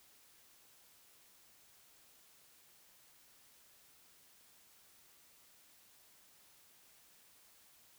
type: silence
effects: white hiss -65 dBFS RMS until 7.98 s